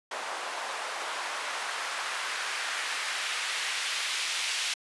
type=noise with band-pass filter sweep; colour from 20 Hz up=white; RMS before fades=-33 dBFS; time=0.11-4.74 s; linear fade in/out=5 ms; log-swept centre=790 to 2900 Hz; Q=1; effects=high-pass 400 Hz 12 dB/octave + resampled to 24000 Hz